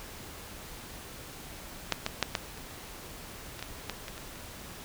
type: clicks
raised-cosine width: 0.2 ms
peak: -8 / -12 / -7 / -10 / -28 / -24 / -18 / -15 / -21 / -26 / -30 dBFS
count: 11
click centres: 1.923 / 2.064 / 2.227 / 2.352 / 2.575 / 3.593 / 3.626 / 3.897 / 4.082 / 4.179 / 4.357 s
effects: pink hiss -45 dBFS RMS until 4.84 s